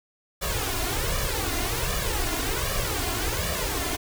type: noise with flanger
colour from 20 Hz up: pink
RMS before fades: -27 dBFS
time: 0.41-3.97 s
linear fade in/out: 20 ms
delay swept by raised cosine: 1.7 to 2.9 ms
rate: 1.3 Hz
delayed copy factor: +0.8
effects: none